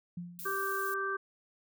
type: tone with exponential decay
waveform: sine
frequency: 174.61 Hz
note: F3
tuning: in tune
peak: -35 dBFS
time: 0.17-0.68 s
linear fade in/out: 5 ms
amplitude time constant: 110 ms
type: noise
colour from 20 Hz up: violet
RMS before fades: -43 dBFS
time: 0.39-0.94 s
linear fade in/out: 0 ms
type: harmonic tone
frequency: 390.7 Hz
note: G4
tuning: 6 cents flat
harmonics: 1 / 3 / 4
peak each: -37 / -35 / -35 dBFS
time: 0.45-1.17 s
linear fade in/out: 10 ms
effects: none